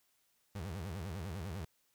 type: tone with vibrato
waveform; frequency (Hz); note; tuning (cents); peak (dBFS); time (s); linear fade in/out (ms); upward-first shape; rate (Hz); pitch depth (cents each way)
30% pulse; 89.3; F2; +39; -37; 0.55-1.65; 5; sine; 10; 260
effects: white hiss -75 dBFS RMS until 1.94 s